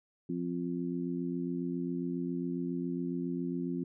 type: harmonic tone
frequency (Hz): 87.31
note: F2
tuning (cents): 0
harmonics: 2 / 3 / 4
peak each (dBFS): -36 / -35 / -39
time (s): 0.29-3.84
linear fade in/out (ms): 5
effects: none